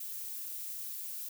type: noise with amplitude modulation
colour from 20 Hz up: violet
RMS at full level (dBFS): -39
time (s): 0-1.29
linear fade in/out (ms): 5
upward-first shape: sine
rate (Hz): 205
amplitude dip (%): 40
effects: none